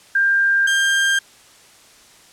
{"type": "tone pair in turn", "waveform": ["sine", "35% pulse"], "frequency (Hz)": [1594, 1594], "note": ["G6", "G6"], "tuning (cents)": [28, 28], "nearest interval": "unison", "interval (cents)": 0, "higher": "neither", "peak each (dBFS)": -13, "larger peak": "neither", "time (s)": [[0.15, 0.67], [0.67, 1.19]], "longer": "neither", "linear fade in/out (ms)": 5, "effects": ["white hiss -48 dBFS RMS until 2.32 s", "low-pass 9000 Hz 12 dB/octave"]}